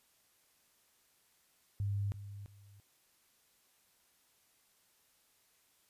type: tone with echo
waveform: sine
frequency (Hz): 100.6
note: G2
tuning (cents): +45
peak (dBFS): -32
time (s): 1.8-2.12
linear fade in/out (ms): 0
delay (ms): 340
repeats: 2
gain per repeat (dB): -12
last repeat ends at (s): 2.8
effects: white hiss -71 dBFS RMS until 5.89 s + resampled to 32000 Hz